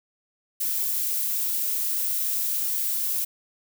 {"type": "noise", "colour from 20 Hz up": "violet", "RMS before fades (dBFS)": -26, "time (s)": [0.6, 3.25], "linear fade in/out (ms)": 10, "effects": []}